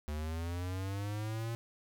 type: linear sweep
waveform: square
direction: up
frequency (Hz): 73.5 to 116.7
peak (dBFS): -36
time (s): 0.08-1.55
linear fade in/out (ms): 0
effects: none